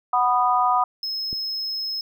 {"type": "chord", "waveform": "sine", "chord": "B major", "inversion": "second", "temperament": "just", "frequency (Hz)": [740.8, 987.8, 1234.7], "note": ["F#5", "B5", "D#6"], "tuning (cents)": [2, 0, -14], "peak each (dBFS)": -21, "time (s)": [0.13, 0.84], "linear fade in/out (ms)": 5}
{"type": "tone", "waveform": "triangle", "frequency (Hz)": 5170, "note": "E8", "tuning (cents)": -34, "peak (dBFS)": -24, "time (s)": [1.03, 2.01], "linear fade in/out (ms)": 2}
{"type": "click", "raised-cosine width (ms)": 3, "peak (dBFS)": -23, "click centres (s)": 1.329}
{"effects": []}